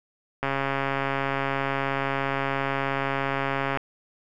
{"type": "click train", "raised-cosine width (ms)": 0.5, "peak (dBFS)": -11, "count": 459, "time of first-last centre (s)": [0.43, 3.773], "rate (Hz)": 137, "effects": []}